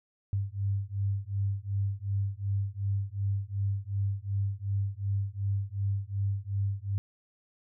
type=beating tone pair; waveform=sine; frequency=98 / 100.7 Hz; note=G2 / G2; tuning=0 / +47 cents; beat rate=2.7 Hz; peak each=-31 dBFS; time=0.33-6.98 s; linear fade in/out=0 ms; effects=none